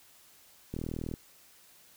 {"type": "click train", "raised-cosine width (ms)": 3, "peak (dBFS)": -23, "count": 17, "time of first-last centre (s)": [0.74, 1.139], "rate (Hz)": 40.1, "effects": ["white hiss -59 dBFS RMS until 1.96 s"]}